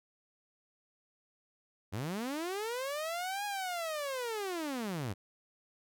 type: linear two-way sweep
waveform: sawtooth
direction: up then down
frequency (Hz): 87.31 to 830.6 to 87.31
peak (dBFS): -31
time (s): 1.92-5.14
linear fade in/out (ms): 20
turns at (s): 3.45
effects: none